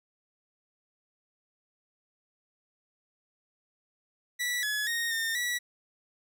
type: tone with pitch steps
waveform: sawtooth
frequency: 1954 / 1699 / 1860 / 1819 / 1943 Hz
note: B6 / G#6 / A#6 / A#6 / B6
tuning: -19 / +39 / -4 / -43 / -29 cents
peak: -25 dBFS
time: 4.39-5.59 s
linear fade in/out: 20 ms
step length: 240 ms
effects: none